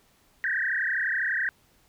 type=tone with frequency modulation; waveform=sine; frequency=1731 Hz; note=A6; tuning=29 cents flat; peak=-24 dBFS; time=0.44-1.49 s; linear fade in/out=0 ms; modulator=32 Hz; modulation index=6.1; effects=pink hiss -63 dBFS RMS until 1.88 s